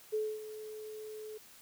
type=tone with ADSR envelope; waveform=sine; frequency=430.7 Hz; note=A4; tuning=37 cents flat; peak=-29 dBFS; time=0.12-1.38 s; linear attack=22 ms; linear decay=250 ms; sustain=-13 dB; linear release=9 ms; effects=white hiss -57 dBFS RMS until 1.61 s